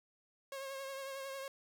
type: tone with vibrato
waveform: sawtooth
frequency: 542 Hz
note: C#5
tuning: 39 cents flat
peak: -38 dBFS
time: 0.52-1.48 s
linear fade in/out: 2 ms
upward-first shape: triangle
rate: 11 Hz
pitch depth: 37 cents each way
effects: none